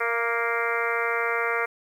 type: harmonic tone with a mistuned harmonic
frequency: 233.2 Hz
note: A#3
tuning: 1 cent sharp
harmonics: 2 / 3 / 4 / 5 / 6 / 7 / 8 / 9 / 10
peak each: -29 / -34 / -35 / -31 / -29 / -35 / -34 / -30 / -35 dBFS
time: 0-1.66 s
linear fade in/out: 10 ms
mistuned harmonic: 3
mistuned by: -17 cents
effects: 9-bit